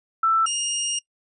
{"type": "tone pair in turn", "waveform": ["sine", "15% pulse"], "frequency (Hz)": [1328, 2837], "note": ["E6", "F7"], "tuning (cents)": [12, 27], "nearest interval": "octave + minor second", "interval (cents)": 1315, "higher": "second", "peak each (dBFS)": -16, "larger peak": "neither", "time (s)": [[0.23, 0.46], [0.46, 0.99]], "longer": "second", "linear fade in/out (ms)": 5, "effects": ["noise-tail reverb RT60 0.1 s tail -21 dB re dry", "resampled to 22050 Hz"]}